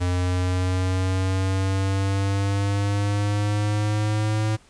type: exponential sweep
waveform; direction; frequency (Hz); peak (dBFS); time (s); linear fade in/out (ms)
square; up; 89.2 to 108.7; -21; 0-4.57; 20
effects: pink hiss -55 dBFS RMS until 4.69 s + resampled to 22050 Hz